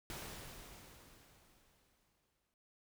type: noise with exponential decay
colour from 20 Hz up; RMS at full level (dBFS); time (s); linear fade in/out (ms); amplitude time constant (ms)
pink; -45; 0.1-2.54; 1; 530
effects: none